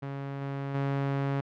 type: tone with level steps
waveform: sawtooth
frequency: 138.59 Hz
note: C#3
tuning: in tune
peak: -30 / -28 / -23 dBFS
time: 0.02-1.41 s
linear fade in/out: 10 ms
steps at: 0.41 / 0.74 s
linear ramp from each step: 10 ms
effects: low-pass 2000 Hz 12 dB/octave